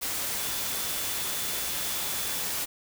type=tone in noise; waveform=sine; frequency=3477 Hz; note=A7; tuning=21 cents flat; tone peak=-42 dBFS; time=0.37-2.43 s; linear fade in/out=20 ms; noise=white; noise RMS=-31 dBFS; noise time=0.01-2.66 s; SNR=-14 dB; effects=none